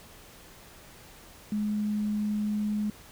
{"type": "tone", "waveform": "sine", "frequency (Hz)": 210, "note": "G#3", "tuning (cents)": 19, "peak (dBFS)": -26, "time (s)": [1.52, 2.9], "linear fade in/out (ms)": 2, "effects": ["pink hiss -51 dBFS RMS until 3.11 s"]}